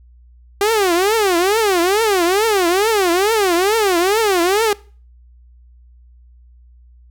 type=tone with vibrato; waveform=sawtooth; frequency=392 Hz; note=G4; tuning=in tune; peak=-9 dBFS; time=0.61-4.73 s; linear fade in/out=2 ms; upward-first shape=triangle; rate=2.3 Hz; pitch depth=290 cents each way; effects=noise-tail reverb RT60 0.4 s tail -22 dB re dry + added 60 Hz sine -43 dBFS peak until 7.1 s